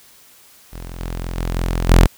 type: tone with level steps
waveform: sawtooth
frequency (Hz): 43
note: F1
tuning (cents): -26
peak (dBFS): -26 / -20 / -16 / -14 / -3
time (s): 0.72-2.07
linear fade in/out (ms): 20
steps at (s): 1 / 1.37 / 1.55 / 1.89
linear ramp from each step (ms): 10
effects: white hiss -48 dBFS RMS until 2.17 s